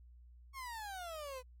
30% pulse exponential sweep, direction down, 1110 to 493.9 Hz, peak -40 dBFS, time 0.53-1.43 s, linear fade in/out 50 ms, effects added 60 Hz sine -55 dBFS peak until 1.6 s + MP3 64 kbps

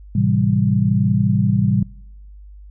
sine chord, A minor seventh, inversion none, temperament equal, 110 / 130.81 / 164.81 / 196 Hz, A2 / C3 / E3 / G3, 0 / 0 / 0 / 0 cents, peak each -18 / -19 / -22 / -18 dBFS, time 0.15-1.83 s, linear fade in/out 5 ms, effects noise-tail reverb RT60 0.9 s tail -25 dB re dry + added 50 Hz sine -37 dBFS peak until 2.7 s

